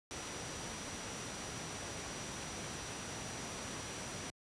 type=tone in noise; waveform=sine; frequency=5840 Hz; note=F#8; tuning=24 cents flat; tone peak=-51 dBFS; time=0.11-4.3 s; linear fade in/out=0 ms; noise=pink; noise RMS=-43 dBFS; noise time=0.11-4.3 s; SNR=-11 dB; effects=high-pass 80 Hz 12 dB/octave + resampled to 22050 Hz